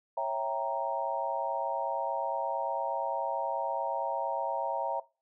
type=chord; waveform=sine; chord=C# diminished seventh; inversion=none; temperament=equal with one note detuned; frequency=550.5 / 659.3 / 784 / 932.3 Hz; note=C#5 / E5 / G5 / Bb5; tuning=-12 / 0 / 0 / 0 cents; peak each=-36 / -34 / -36 / -33 dBFS; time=0.17-5 s; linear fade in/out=5 ms; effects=noise-tail reverb RT60 0.3 s tail -20 dB re dry